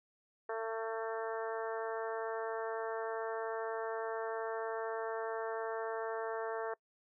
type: harmonic tone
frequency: 224.2 Hz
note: A3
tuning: 33 cents sharp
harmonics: 2 / 3 / 4 / 5 / 6 / 7 / 8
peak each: -38 / -42 / -44 / -46 / -48 / -49 / -50 dBFS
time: 0.49-6.74 s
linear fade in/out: 5 ms
effects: noise-tail reverb RT60 0.1 s tail -24 dB re dry